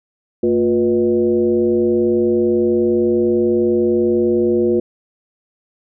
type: tone with frequency modulation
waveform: sine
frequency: 356.2 Hz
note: F4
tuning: 34 cents sharp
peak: -12 dBFS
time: 0.43-4.8 s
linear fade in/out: 5 ms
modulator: 131 Hz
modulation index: 0.96
effects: none